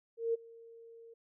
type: tone with ADSR envelope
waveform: sine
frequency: 459.6 Hz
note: A#4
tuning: 25 cents flat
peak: -27 dBFS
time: 0.17-1.14 s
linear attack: 170 ms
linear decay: 18 ms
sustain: -24 dB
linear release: 8 ms
effects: none